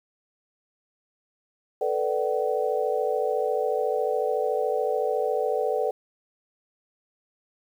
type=chord; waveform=sine; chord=B minor seventh; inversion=third; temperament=equal with one note detuned; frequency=440 / 493.9 / 587.3 / 757.7 Hz; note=A4 / B4 / D5 / F#5; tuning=0 / 0 / 0 / +41 cents; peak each=-27 / -27 / -29 / -30 dBFS; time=1.81-5.91 s; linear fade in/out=5 ms; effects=9-bit